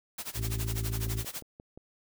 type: noise with tremolo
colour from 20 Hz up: white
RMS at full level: -36 dBFS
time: 0.18-1.42 s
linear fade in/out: 5 ms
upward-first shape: sine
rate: 12 Hz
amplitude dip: 90%
type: harmonic tone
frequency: 55.2 Hz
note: A1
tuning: 6 cents sharp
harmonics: 1 / 2 / 3 / 4 / 5 / 6 / 7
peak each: -34 / -32 / -47 / -49 / -48 / -50 / -46 dBFS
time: 0.34-1.25 s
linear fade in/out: 50 ms
type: click train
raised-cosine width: 2 ms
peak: -33 dBFS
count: 5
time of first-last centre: 1.07-1.775 s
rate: 5.67 Hz
effects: none